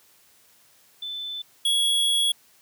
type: tone pair in turn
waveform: sine / square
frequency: 3520 / 3342 Hz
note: A7 / G#7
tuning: 0 / +10 cents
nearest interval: minor second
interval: 90 cents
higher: first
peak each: -30 / -20 dBFS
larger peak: second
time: 1.02-1.42 / 1.65-2.32 s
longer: second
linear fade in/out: 5 ms
effects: white hiss -58 dBFS RMS until 2.61 s + high-pass 60 Hz 12 dB/octave